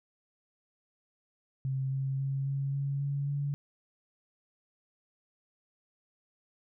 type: tone with pitch steps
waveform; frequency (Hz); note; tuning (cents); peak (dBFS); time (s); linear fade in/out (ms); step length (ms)
sine; 133.4 / 134.87 / 136.36 / 137.87 / 139.39 / 140.92 / 142.48; C3 / C#3 / C#3 / C#3 / C#3 / C#3 / C#3; +34 / -47 / -28 / -9 / +10 / +29 / +48; -29; 1.65-3.54; 0; 270
effects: none